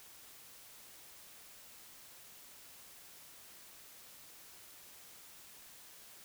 silence, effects white hiss -56 dBFS RMS until 6.24 s

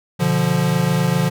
square chord, B diminished, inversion none, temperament equal with one note detuned, 122.26 / 146.83 / 174.61 Hz, B2 / D3 / F3, -17 / 0 / 0 cents, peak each -24 / -20 / -19 dBFS, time 0.19-1.3 s, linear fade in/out 20 ms, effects none

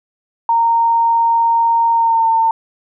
sine tone with pitch glide, 924 to 904.5 Hz, A#5 to A5, -16 to +48 cents, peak -10 dBFS, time 0.49-2.51 s, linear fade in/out 2 ms, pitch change -36 cents, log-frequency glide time 1.93-2.28 s, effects none

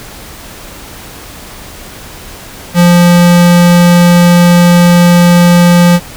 square tone, 174.61 Hz, F3, in tune, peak -3 dBFS, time 2.74-6 s, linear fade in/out 50 ms, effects pink hiss -29 dBFS RMS until 6.16 s

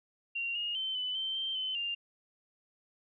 sine tone with pitch steps, 2762 / 2854 / 3087 / 3004 / 3108 / 3136 / 3051 / 2797 Hz, F7 / F7 / G7 / F#7 / G7 / G7 / G7 / F7, -20 / +37 / -27 / +26 / -16 / 0 / -48 / +2 cents, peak -32 dBFS, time 0.35-1.95 s, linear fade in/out 10 ms, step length 200 ms, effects none

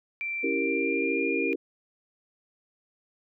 sine tone with pitch glide, 2349 to 2415 Hz, D7 to D7, 0 to +48 cents, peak -29 dBFS, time 0.21-1.53 s, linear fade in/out 0 ms, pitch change +48 cents, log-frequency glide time 0.48-1.29 s
sine chord, C# diminished seventh, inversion none, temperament equal, 277.2 / 329.6 / 392 / 466.2 Hz, C#4 / E4 / G4 / Bb4, 0 / 0 / 0 / 0 cents, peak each -31 dBFS, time 0.43-1.56 s, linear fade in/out 10 ms
effects none

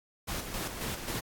pink noise with tremolo, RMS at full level -35 dBFS, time 0.27-1.21 s, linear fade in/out 20 ms, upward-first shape square, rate 3.7 Hz, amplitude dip 50%, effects AAC 64 kbps

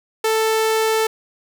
sawtooth tone, 441.4 Hz, A4, 5 cents sharp, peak -12 dBFS, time 0.24-1.07 s, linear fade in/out 5 ms, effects none

